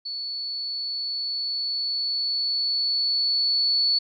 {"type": "tone with level ramp", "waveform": "sine", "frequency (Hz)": 4435, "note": "C#8", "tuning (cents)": 0, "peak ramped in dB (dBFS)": [-29, -18], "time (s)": [0.05, 3.99], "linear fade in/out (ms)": 10, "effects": []}